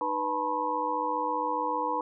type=tone cluster; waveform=sine; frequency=307.7 / 493.5 / 869 / 976 / 1071 Hz; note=D#4 / B4 / A5 / B5 / C6; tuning=-19 / -1 / -22 / -21 / +40 cents; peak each=-37 / -34 / -33 / -30 / -35 dBFS; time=0.01-2.01 s; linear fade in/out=2 ms; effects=none